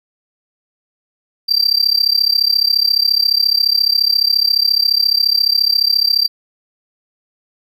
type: tone with amplitude modulation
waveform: triangle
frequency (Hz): 4700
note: D8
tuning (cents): +1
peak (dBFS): -6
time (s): 1.48-6.28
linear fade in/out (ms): 20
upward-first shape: sine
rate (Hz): 34.4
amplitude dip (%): 95
effects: none